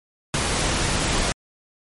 pink noise, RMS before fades -22 dBFS, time 0.34-1.32 s, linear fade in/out 0 ms, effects MP3 48 kbps

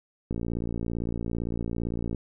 click train, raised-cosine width 3 ms, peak -18 dBFS, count 107, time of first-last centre 0.31-2.147 s, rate 57.7 Hz, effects none

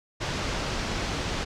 pink low-pass noise, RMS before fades -30 dBFS, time 0.2-1.45 s, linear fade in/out 20 ms, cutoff 6200 Hz, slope 24 dB/octave, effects none

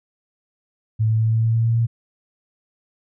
sine tone with pitch steps, 110 / 110.83 / 111.66 / 112.51 / 113.35 / 114.21 / 115.07 / 115.94 Hz, A2 / A2 / A2 / A2 / A#2 / A#2 / A#2 / A#2, 0 / +13 / +26 / +39 / -48 / -35 / -22 / -9 cents, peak -15 dBFS, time 0.99-1.87 s, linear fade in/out 20 ms, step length 110 ms, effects none

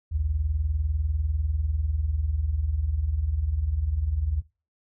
sine tone pair together, 57.65 / 77.78 Hz, A#1 / D#2, -19 / 0 cents, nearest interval perfect fourth, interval 519 cents, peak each -29 / -24 dBFS, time 0.11-4.42 s, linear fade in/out 20 ms, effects noise-tail reverb RT60 0.3 s tail -20 dB re dry

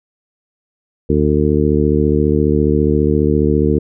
harmonic tone, 74.7 Hz, D2, 30 cents sharp, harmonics 1 / 2 / 3 / 4 / 5 / 6, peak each -18 / -18 / -18 / -18 / -18 / -18 dBFS, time 1.09-3.79 s, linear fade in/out 10 ms, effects none

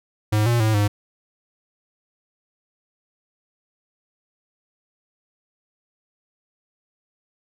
square tone with pitch steps, 106.5 / 118.8 / 109.4 / 103.1 Hz, G#2 / A#2 / A2 / G#2, +44 / +33 / -9 / -12 cents, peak -17 dBFS, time 0.32-0.88 s, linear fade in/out 10 ms, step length 140 ms, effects none

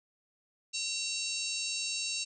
harmonic tone with a mistuned harmonic, 910 Hz, A#5, 42 cents flat, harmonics 3 / 4 / 5 / 6 / 7 / 8 / 9, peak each -38 / -39 / -40 / -41 / -41 / -42 / -43 dBFS, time 0.73-2.25 s, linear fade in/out 20 ms, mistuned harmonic 4, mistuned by +120 cents, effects none

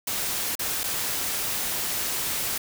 white noise with dropouts, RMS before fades -28 dBFS, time 0.07-2.58 s, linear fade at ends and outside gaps 5 ms, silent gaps 0.554-0.592 / 0.835-0.839 s, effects none

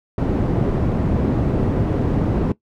white low-pass noise, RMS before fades -19 dBFS, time 0.18-2.52 s, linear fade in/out 2 ms, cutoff 280 Hz, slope 12 dB/octave, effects noise-tail reverb RT60 0.1 s tail -18 dB re dry

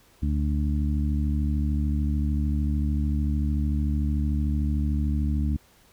harmonic tone, 73.42 Hz, D2, in tune, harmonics 1 / 2 / 3 / 4, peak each -23 / -31 / -30 / -34 dBFS, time 0.22-5.57 s, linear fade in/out 10 ms, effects pink hiss -58 dBFS RMS until 5.92 s

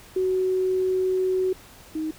sine tone pair in turn, 373 / 313.7 Hz, F#4 / D#4, +14 / +14 cents, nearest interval minor third, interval 300 cents, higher first, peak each -20 / -25 dBFS, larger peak first, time 0.16-1.53 / 1.95-2.11 s, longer first, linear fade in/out 5 ms, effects pink hiss -48 dBFS RMS until 2.18 s

